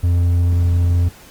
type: tone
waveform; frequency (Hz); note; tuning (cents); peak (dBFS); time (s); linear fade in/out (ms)
triangle; 87; F2; -6; -10; 0.03-1.09; 10
effects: pink hiss -43 dBFS RMS until 1.3 s + Opus 24 kbps